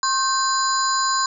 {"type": "tone cluster", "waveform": "sine", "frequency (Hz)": [1070, 1555, 4083, 4895, 6980], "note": ["C6", "G6", "C8", "D#8", "A8"], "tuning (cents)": [38, -14, -43, -29, -15], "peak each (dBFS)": [-20, -27, -28, -27, -26], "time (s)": [0.03, 1.26], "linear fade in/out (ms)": 2, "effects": []}